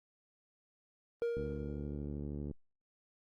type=tone with exponential decay; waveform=triangle; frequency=469.6 Hz; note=A#4; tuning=13 cents sharp; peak=-28 dBFS; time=1.22-2.24 s; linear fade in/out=0 ms; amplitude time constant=220 ms
type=click train; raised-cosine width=3 ms; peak=-29 dBFS; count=84; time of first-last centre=1.37-2.512 s; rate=72.7 Hz
effects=Opus 24 kbps